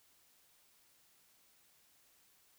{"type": "silence", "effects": ["white hiss -69 dBFS RMS until 2.58 s"]}